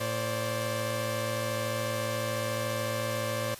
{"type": "tone cluster", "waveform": "sawtooth", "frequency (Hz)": [112.2, 528, 582], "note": ["A2", "C5", "D5"], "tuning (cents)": [34, 16, -16], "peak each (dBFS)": -30, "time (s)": [0, 3.55], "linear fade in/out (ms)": 10, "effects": ["white hiss -46 dBFS RMS until 3.59 s", "resampled to 32000 Hz"]}